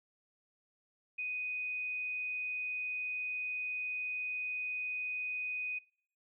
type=tone; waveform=sine; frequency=2493 Hz; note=D#7; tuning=3 cents sharp; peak=-35 dBFS; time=1.18-5.79 s; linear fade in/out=10 ms; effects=noise-tail reverb RT60 0.6 s tail -24 dB re dry